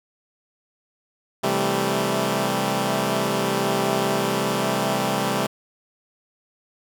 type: chord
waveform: 10% pulse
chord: A minor seventh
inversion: first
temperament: equal with one note detuned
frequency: 130.81 / 164.81 / 196 / 218.4 Hz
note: C3 / E3 / G3 / A3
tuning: 0 / 0 / 0 / -13 cents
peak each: -19 / -21 / -16 / -18 dBFS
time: 1.43-5.47 s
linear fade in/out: 10 ms
effects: none